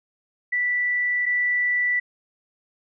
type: tone pair in turn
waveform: sine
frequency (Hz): 1968 / 1968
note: B6 / B6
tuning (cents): -7 / -7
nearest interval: unison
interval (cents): 0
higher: neither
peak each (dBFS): -20 / -19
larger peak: second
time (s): 0.52-1.26 / 1.26-2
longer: neither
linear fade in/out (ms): 10
effects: none